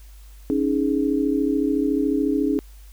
sine chord, C# suspended second, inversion none, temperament equal with one note detuned, 277.2 / 311.1 / 418 Hz, C#4 / D#4 / G#4, 0 / 0 / +11 cents, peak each -21 / -23 / -25 dBFS, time 0.5-2.59 s, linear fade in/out 0 ms, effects added 50 Hz sine -41 dBFS peak until 2.92 s + white hiss -55 dBFS RMS until 2.92 s

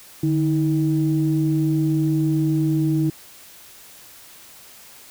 sine tone pair together, 150 / 318.8 Hz, D3 / D#4, +37 / +42 cents, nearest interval octave + minor second, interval 1305 cents, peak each -19 dBFS, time 0.23-3.1 s, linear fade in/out 5 ms, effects tanh soft clip ceiling -9 dBFS + white hiss -45 dBFS RMS until 5.1 s

